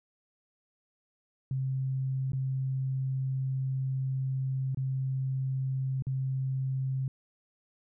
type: tone with dropouts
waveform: sine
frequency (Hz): 132.5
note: C3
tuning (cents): +22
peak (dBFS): -28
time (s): 1.51-7.08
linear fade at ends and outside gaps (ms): 2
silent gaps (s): 2.32-2.332 / 4.747-4.772 / 6.023-6.068
effects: none